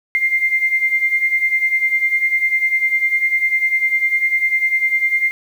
sine beating tone pair, 2093 / 2103 Hz, C7 / C7, 0 / +8 cents, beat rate 10 Hz, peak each -20 / -15 dBFS, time 0.15-5.31 s, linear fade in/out 0 ms, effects 7-bit

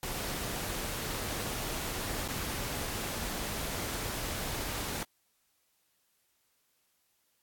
pink noise with dropouts, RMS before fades -36 dBFS, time 0.03-5.03 s, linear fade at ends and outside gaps 1 ms, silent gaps 2.278-2.286 s, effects white hiss -74 dBFS RMS until 7.42 s + AAC 64 kbps

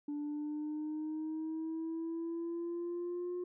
sine exponential sweep, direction up, 291.5 to 358.3 Hz, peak -34 dBFS, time 0.08-3.44 s, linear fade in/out 5 ms, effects tanh soft clip ceiling -34 dBFS

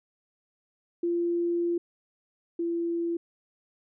sine tone pair in turn, 344 / 338.9 Hz, F4 / E4, -26 / +48 cents, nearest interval unison, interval 26 cents, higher first, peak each -24 / -26 dBFS, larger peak first, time 1.03-1.78 / 2.59-3.17 s, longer first, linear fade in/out 5 ms, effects none

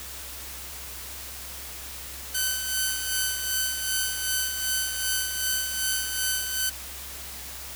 5% pulse tone with tremolo, 1523 Hz, F#6, 50 cents sharp, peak -12 dBFS, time 2.34-6.7 s, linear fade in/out 10 ms, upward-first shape sine, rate 2.6 Hz, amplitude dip 50%, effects added 66 Hz sine -45 dBFS peak until 7.75 s + white hiss -39 dBFS RMS until 7.75 s

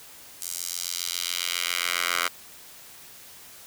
10% pulse tone with high-pass filter sweep, 87.31 Hz, F2, in tune, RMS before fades -29 dBFS, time 0.41-2.28 s, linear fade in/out 5 ms, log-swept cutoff 7700 to 1400 Hz, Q 1.2, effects white hiss -47 dBFS RMS until 3.66 s

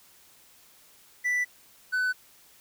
triangle tone pair in turn, 1975.5 / 1502.8 Hz, B6 / F#6, 0 / +26 cents, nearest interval perfect fourth, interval 474 cents, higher first, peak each -22 dBFS, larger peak neither, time 1.24-1.45 / 1.92-2.13 s, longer neither, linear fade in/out 20 ms, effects white hiss -57 dBFS RMS until 2.6 s

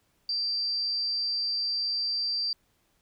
sine tone with amplitude modulation, 4699 Hz, D8, in tune, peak -25 dBFS, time 0.29-2.53 s, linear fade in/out 2 ms, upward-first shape sine, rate 275 Hz, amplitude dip 30%, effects pink hiss -70 dBFS RMS until 3.01 s

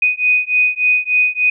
sine beating tone pair, 2489 / 2492.4 Hz, D#7 / D#7, 0 / +2 cents, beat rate 3.4 Hz, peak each -15 dBFS, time 0.02-1.5 s, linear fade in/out 5 ms, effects none

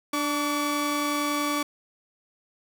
sawtooth tone pair together, 293.7 / 1144 Hz, D4 / D6, 0 / -46 cents, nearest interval 2 octaves, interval 2354 cents, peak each -23 / -24 dBFS, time 0.13-1.63 s, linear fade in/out 5 ms, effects none

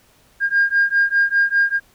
sine beating tone pair, 1611 / 1616 Hz, G6 / G#6, +47 / -48 cents, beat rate 5 Hz, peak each -16 dBFS, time 0.4-1.8 s, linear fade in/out 50 ms, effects tanh soft clip ceiling -8 dBFS + pink hiss -55 dBFS RMS until 1.94 s

